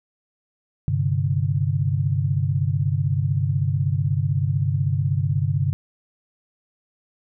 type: chord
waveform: sine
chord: G suspended fourth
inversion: none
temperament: equal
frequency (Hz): 98 / 130.81 / 146.83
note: G2 / C3 / D3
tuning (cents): 0 / 0 / 0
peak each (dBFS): -23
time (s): 0.88-5.73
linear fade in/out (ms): 0
effects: none